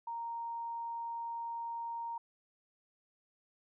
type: tone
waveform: sine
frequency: 930 Hz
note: A#5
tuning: 4 cents flat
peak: -37 dBFS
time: 0.07-2.18 s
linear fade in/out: 5 ms
effects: none